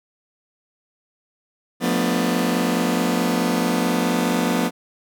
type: chord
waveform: sawtooth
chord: B half-diminished seventh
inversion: second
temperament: just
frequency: 177.8 / 222.2 / 246.9 / 296.3 Hz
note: F3 / A3 / B3 / D4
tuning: +31 / +17 / 0 / +15 cents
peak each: -20 / -21 / -18 / -23 dBFS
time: 1.8-4.71 s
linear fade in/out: 50 ms
effects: none